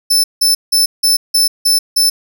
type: tone bursts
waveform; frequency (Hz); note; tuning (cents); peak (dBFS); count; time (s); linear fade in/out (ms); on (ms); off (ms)
sawtooth; 5280; E8; +2; -6; 7; 0.1-2.1; 10; 140; 170
effects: none